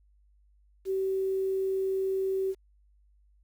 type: tone with quantisation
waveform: sine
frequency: 383.2 Hz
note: G4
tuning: 39 cents flat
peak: -26 dBFS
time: 0.85-2.55 s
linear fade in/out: 50 ms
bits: 9
effects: added 50 Hz sine -60 dBFS peak until 3.43 s